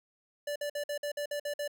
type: tone bursts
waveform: square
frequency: 583 Hz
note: D5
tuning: 13 cents flat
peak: -33 dBFS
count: 9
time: 0.47-1.678 s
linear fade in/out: 5 ms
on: 88 ms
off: 52 ms
effects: none